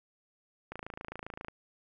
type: click train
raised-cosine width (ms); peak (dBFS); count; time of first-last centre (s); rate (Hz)
0.5; -25; 22; 0.72-1.484; 27.5
effects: none